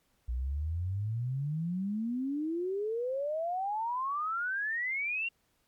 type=exponential sweep; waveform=sine; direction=up; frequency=58.27 to 2794 Hz; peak=-30 dBFS; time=0.28-5.29 s; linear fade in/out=10 ms; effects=pink hiss -73 dBFS RMS until 5.67 s + MP3 96 kbps